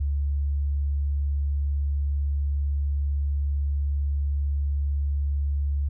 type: tone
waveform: sine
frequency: 71.1 Hz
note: C#2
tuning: 45 cents sharp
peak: -22 dBFS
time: 0-5.89 s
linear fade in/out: 10 ms
effects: none